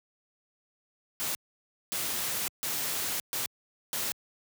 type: noise bursts at uneven times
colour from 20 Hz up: white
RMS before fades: -32 dBFS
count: 5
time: 1.2-1.35 / 1.92-2.48 / 2.63-3.2 / 3.33-3.46 / 3.93-4.12 s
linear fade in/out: 0 ms
effects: high-pass 80 Hz 12 dB/octave